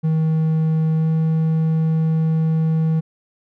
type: tone with pitch glide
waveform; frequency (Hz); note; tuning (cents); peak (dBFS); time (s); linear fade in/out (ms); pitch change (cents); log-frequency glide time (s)
triangle; 158.9 to 160.01; D#3 to D#3; +37 to +49; -13; 0.03-3.01; 20; +12; 0.96-1.08
effects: none